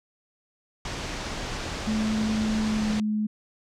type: low-pass noise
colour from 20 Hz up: pink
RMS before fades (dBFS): -33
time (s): 0.85-3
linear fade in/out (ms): 2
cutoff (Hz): 6800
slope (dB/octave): 24
type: tone with pitch glide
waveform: sine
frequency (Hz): 217.1 to 213.1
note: A3 to G#3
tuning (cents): -23 to +45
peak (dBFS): -23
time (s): 1.87-3.27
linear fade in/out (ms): 10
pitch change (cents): -32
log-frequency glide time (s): 2.65-2.94
effects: none